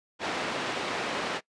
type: band-pass noise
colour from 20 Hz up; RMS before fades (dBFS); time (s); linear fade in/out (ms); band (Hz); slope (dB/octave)
pink; -32; 0.19-1.41; 50; 310 to 3500; 12
effects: noise-tail reverb RT60 0.1 s tail -21 dB re dry + resampled to 22050 Hz